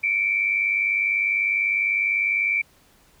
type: tone pair together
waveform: sine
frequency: 2238 / 2338 Hz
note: C#7 / D7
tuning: +16 / -8 cents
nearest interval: minor second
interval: 76 cents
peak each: -26 / -20 dBFS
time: 0.03-2.62 s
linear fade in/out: 10 ms
effects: pink hiss -57 dBFS RMS until 3.2 s

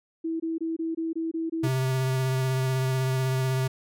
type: tone bursts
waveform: sine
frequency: 326.3 Hz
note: E4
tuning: 18 cents flat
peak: -26 dBFS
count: 8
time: 0.24-1.681 s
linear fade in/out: 10 ms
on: 160 ms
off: 23 ms
type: tone with vibrato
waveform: square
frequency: 130.81 Hz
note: C3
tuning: in tune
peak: -24 dBFS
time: 1.63-3.68 s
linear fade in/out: 10 ms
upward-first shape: triangle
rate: 16 Hz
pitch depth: 20 cents each way
effects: none

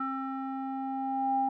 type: tone with low-pass filter sweep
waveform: square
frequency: 267.1 Hz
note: C4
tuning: 36 cents sharp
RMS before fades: -32 dBFS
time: 0-1.49 s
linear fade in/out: 5 ms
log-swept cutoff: 1300 to 770 Hz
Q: 9.5
effects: none

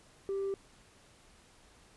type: tone with tanh clipping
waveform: triangle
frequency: 392 Hz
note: G4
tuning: in tune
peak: -32 dBFS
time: 0.29-0.54 s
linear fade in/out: 0 ms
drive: 6 dB
effects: pink hiss -61 dBFS RMS until 1.96 s + resampled to 24000 Hz

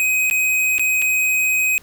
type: tone with dropouts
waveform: square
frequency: 2519 Hz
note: D#7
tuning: 21 cents sharp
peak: -16 dBFS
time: 0-1.78 s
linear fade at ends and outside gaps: 0 ms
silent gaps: 0.299-0.311 / 0.782-0.795 / 1.018-1.022 s
effects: pink hiss -49 dBFS RMS until 1.82 s

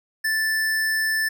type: tone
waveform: square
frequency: 1760 Hz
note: A6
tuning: in tune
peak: -21 dBFS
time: 0.24-1.29 s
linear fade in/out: 10 ms
effects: none

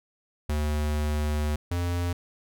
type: tone pair in turn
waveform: square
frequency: 75 / 87.54 Hz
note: D2 / F2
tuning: +37 / +5 cents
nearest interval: minor third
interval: 268 cents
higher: second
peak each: -25 / -26 dBFS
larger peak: first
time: 0.49-1.56 / 1.71-2.13 s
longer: first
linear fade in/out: 5 ms
effects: none

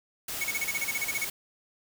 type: noise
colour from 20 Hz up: white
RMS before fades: -35 dBFS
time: 0.28-1.3 s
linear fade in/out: 5 ms
type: tone bursts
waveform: square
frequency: 2217 Hz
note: C#7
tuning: in tune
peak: -28 dBFS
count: 13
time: 0.41-1.247 s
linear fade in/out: 5 ms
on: 33 ms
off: 34 ms
effects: none

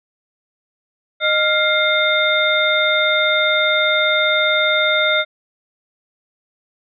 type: tone cluster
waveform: sine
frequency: 617 / 1396 / 2112 / 3635 Hz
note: D#5 / F6 / C7 / A#7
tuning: -15 / -1 / +16 / -44 cents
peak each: -19 dBFS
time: 1.2-5.25 s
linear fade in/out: 50 ms
effects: none

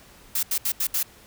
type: noise bursts at uneven times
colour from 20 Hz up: blue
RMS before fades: -24 dBFS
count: 5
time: 0.35-0.43 / 0.51-0.58 / 0.65-0.72 / 0.8-0.87 / 0.94-1.03 s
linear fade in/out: 5 ms
effects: pink hiss -51 dBFS RMS until 1.26 s

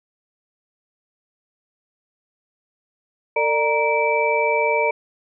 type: tone cluster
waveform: sine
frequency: 452.9 / 595 / 937 / 2320 Hz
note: A#4 / D5 / A#5 / D7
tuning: -50 / +22 / +9 / -22 cents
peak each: -22 dBFS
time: 3.36-4.91 s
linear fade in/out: 5 ms
effects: none

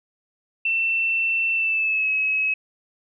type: tone with pitch glide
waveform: sine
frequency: 2685 to 2565 Hz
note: E7 to E7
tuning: +31 to -48 cents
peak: -19 dBFS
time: 0.65-2.54 s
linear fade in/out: 5 ms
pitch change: -79 cents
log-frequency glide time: 1.53-2.1 s
effects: none

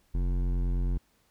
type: tone with hard clipping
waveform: sine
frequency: 44.58 Hz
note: F1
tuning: 36 cents sharp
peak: -27 dBFS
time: 0.14-0.98 s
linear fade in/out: 10 ms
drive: 13 dB
effects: pink hiss -68 dBFS RMS until 1.3 s

